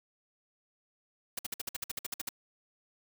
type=noise bursts; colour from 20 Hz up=white; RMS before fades=-36 dBFS; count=13; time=1.37-2.291 s; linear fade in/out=5 ms; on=21 ms; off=54 ms; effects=none